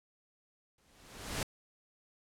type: noise with exponential growth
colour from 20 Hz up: pink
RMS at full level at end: -33 dBFS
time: 0.78-1.43 s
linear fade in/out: 2 ms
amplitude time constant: 140 ms
effects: low-pass 11000 Hz 12 dB/octave